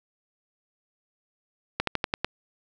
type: slowing click train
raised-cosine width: 0.3 ms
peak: -8 dBFS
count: 6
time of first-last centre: 1.8-2.246 s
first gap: 73 ms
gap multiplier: 1.1
effects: none